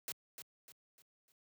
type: noise with echo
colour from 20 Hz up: white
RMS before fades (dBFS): -41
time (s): 0.08-0.12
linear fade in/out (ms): 0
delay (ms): 300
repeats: 4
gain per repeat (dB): -8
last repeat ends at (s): 1.32
effects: high-pass 100 Hz 12 dB/octave